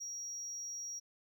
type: tone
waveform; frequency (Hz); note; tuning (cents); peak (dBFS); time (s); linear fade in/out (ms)
triangle; 5680; F8; +28; -38; 0-1; 20
effects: tanh soft clip ceiling -36 dBFS